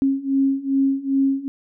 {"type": "beating tone pair", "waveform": "sine", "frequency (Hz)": [270.4, 272.9], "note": ["C#4", "C#4"], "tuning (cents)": [-43, -27], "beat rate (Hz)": 2.5, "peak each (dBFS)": [-21, -19], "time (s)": [0.02, 1.48], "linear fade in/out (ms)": 0, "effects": []}